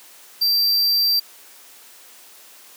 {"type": "tone", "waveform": "square", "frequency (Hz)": 4699, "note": "D8", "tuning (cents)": 0, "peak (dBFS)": -16, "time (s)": [0.41, 1.2], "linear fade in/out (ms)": 10, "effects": ["white hiss -46 dBFS RMS until 2.76 s", "high-pass 300 Hz 12 dB/octave"]}